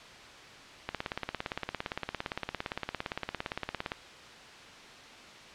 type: click train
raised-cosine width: 0.3 ms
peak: -16 dBFS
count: 54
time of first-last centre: 0.89-3.919 s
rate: 17.5 Hz
effects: white hiss -49 dBFS RMS until 5.54 s + low-pass 4000 Hz 12 dB/octave